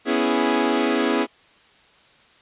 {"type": "chord", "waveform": "sawtooth", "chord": "C# minor seventh", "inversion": "third", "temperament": "equal", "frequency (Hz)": [246.9, 277.2, 329.6, 415.3], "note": ["B3", "C#4", "E4", "G#4"], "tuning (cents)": [0, 0, 0, 0], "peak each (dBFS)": -20, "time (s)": [0.05, 1.27], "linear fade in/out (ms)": 50, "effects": ["white hiss -54 dBFS RMS until 2.41 s", "resampled to 8000 Hz"]}